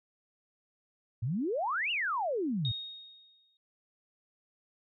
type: exponential two-way sweep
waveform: sine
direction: up then down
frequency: 103.83 to 2960 to 103.83 Hz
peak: -29 dBFS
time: 1.22-2.72 s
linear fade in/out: 10 ms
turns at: 1.91 s
type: tone with exponential decay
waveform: sine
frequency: 3729 Hz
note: A#7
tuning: in tune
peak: -31 dBFS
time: 2.65-3.57 s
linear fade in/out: 1 ms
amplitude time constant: 200 ms
effects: none